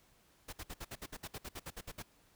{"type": "noise bursts", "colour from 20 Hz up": "pink", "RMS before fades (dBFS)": -44, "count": 15, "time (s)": [0.48, 2.026], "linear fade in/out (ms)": 10, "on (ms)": 48, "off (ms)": 59, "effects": ["pink hiss -68 dBFS RMS until 2.35 s"]}